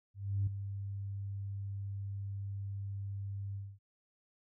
sine tone with ADSR envelope, 99.2 Hz, G2, 21 cents sharp, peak -27 dBFS, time 0.14-3.79 s, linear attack 330 ms, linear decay 6 ms, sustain -10 dB, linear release 240 ms, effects tanh soft clip ceiling -24 dBFS

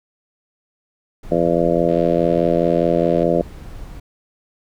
brown noise, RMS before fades -34 dBFS, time 1.23-4 s, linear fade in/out 5 ms
harmonic tone, 84.8 Hz, E2, 50 cents sharp, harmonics 2 / 3 / 4 / 5 / 6 / 7 / 8, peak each -22 / -24 / -21 / -23 / -20 / -20 / -24 dBFS, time 1.31-3.42 s, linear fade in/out 10 ms
click train, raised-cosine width 0.3 ms, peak -23 dBFS, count 111, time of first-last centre 1.89-3.23 s, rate 82.1 Hz
effects none

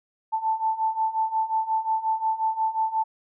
sine beating tone pair, 880 / 885.6 Hz, A5 / A5, 0 / +11 cents, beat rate 5.6 Hz, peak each -27 / -24 dBFS, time 0.32-3.04 s, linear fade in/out 20 ms, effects none

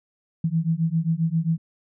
sine beating tone pair, 160 / 167.5 Hz, D#3 / E3, +49 / +28 cents, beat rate 7.5 Hz, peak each -23 dBFS, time 0.44-1.58 s, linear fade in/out 5 ms, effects none

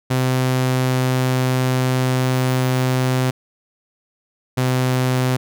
sawtooth tone pair in turn, 128.6 / 127.99 Hz, C3 / C3, -30 / -38 cents, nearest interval unison, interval 8 cents, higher first, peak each -12 dBFS, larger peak neither, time 0.1-3.31 / 4.57-5.37 s, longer first, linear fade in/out 10 ms, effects none

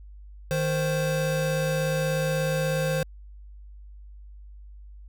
square tone pair together, 155.58 / 523.3 Hz, D#3 / C5, 0 / 0 cents, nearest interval octave + major sixth, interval 2100 cents, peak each -27 dBFS, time 0.51-3.03 s, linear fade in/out 0 ms, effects added 50 Hz sine -42 dBFS peak until 5.08 s

